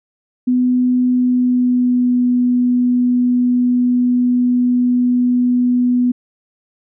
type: tone with pitch glide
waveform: sine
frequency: 250 to 246.8 Hz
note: B3 to B3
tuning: +21 to -1 cents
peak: -11 dBFS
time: 0.47-6.12 s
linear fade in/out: 10 ms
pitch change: -22 cents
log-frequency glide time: 1.11-2.21 s
effects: none